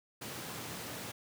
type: high-pass noise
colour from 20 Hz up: pink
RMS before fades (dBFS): -43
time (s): 0.21-1.12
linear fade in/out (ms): 10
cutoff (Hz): 100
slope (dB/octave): 24
effects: none